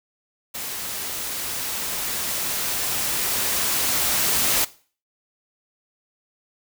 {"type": "noise with level ramp", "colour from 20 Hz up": "white", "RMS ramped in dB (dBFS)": [-31, -20], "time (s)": [0.54, 4.65], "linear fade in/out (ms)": 10, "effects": ["noise-tail reverb RT60 0.4 s tail -18 dB re dry"]}